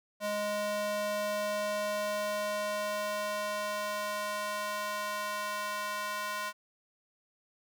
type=tone with high-pass filter sweep; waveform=square; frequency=207.7 Hz; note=G#3; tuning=in tune; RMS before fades=-34 dBFS; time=0.2-6.53 s; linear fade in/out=50 ms; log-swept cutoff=490 to 1100 Hz; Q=1.7; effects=none